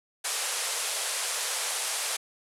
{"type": "band-pass noise", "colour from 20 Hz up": "white", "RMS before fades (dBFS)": -31, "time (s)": [0.24, 2.17], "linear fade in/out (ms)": 10, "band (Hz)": [440, 11000], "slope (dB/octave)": 48, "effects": []}